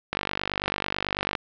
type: click train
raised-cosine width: 0.3 ms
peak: -9 dBFS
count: 61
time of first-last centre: 0.13-1.352 s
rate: 49.1 Hz
effects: low-pass 5000 Hz 12 dB/octave